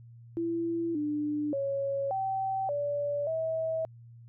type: tone with pitch steps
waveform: sine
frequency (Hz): 335.1 / 297.2 / 553 / 771 / 578 / 645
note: E4 / D4 / C#5 / G5 / D5 / E5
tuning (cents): +29 / +21 / -4 / -29 / -28 / -38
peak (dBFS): -28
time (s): 0.37-3.85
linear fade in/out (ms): 0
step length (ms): 580
effects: added 117 Hz sine -48 dBFS peak until 4.28 s